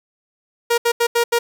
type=tone bursts at uneven times; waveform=sawtooth; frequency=471.4 Hz; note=A#4; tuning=19 cents sharp; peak=-10 dBFS; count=5; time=0.7-0.78 / 0.85-0.92 / 1-1.07 / 1.15-1.24 / 1.32-1.39 s; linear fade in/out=10 ms; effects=none